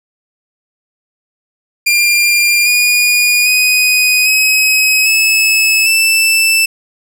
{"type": "tone with pitch steps", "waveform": "sawtooth", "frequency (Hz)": [2396, 2445, 2495, 2546, 2598, 2651], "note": ["D7", "D#7", "D#7", "D#7", "E7", "E7"], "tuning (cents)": [34, -31, 4, 39, -26, 9], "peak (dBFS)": -5, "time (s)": [1.86, 6.66], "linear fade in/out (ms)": 10, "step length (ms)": 800, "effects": []}